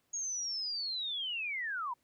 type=linear sweep; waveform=sine; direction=down; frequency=6650 to 923 Hz; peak=-34 dBFS; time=0.13-1.94 s; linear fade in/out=10 ms; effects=pink hiss -75 dBFS RMS until 2.03 s + high-pass 80 Hz 12 dB/octave